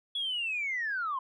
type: linear sweep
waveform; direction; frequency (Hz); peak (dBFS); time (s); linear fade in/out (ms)
sine; down; 3400 to 1012; -29; 0.15-1.19; 5
effects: tanh soft clip ceiling -25 dBFS